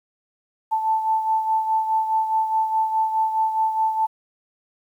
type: beating tone pair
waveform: sine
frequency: 880 / 884.8 Hz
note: A5 / A5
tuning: 0 / +9 cents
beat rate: 4.8 Hz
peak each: -19 / -27 dBFS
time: 0.71-4.07 s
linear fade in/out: 20 ms
effects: 9-bit